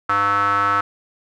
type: tone with band-pass filter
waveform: square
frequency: 100.9 Hz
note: G#2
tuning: 49 cents flat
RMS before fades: -18 dBFS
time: 0.09-0.81 s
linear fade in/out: 5 ms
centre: 1300 Hz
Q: 7.6
effects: none